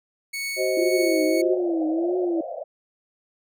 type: tone with tremolo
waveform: sawtooth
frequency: 2217 Hz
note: C#7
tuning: in tune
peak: -23 dBFS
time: 0.33-1.42 s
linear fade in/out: 10 ms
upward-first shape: triangle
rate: 1.8 Hz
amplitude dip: 45%
type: chord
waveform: sine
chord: C diminished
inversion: second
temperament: just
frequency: 376.7 / 523.3 / 627.9 Hz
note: Gb4 / C5 / Eb5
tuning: +31 / 0 / +16 cents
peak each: -25 dBFS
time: 0.56-1.59 s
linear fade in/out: 50 ms
type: tone with vibrato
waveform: sine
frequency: 338.4 Hz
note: E4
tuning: 45 cents sharp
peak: -21 dBFS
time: 0.77-2.41 s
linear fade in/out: 5 ms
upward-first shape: triangle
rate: 1.6 Hz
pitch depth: 150 cents each way
type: band-pass noise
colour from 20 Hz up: white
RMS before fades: -33 dBFS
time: 1.52-2.64 s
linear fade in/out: 10 ms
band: 510 to 710 Hz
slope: 96 dB/octave
effects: none